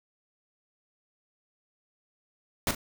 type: noise with echo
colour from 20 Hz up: pink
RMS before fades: -26 dBFS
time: 2.67-2.71 s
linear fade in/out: 2 ms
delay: 39 ms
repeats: 1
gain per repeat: -10 dB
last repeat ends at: 2.749 s
effects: none